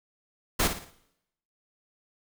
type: noise with echo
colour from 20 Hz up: pink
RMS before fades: -24 dBFS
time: 0.59-0.68 s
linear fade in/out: 10 ms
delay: 57 ms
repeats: 4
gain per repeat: -8 dB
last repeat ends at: 0.908 s
effects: noise-tail reverb RT60 0.8 s tail -18 dB re dry